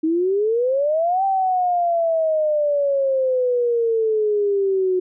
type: exponential two-way sweep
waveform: sine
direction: up then down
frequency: 311.1 to 784 to 364.3 Hz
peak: -16 dBFS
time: 0.03-5 s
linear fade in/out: 10 ms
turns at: 1.24 s
effects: none